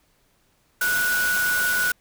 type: tone in noise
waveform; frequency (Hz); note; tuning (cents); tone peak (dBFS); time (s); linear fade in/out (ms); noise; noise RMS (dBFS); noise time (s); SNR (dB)
sine; 1471; F#6; -11; -20; 0.81-1.92; 5; white; -28; 0.81-1.92; +5
effects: pink hiss -64 dBFS RMS until 2 s